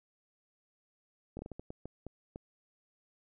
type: slowing click train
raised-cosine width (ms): 2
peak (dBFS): -29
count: 10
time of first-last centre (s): 1.37-2.359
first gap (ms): 21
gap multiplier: 1.39
effects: none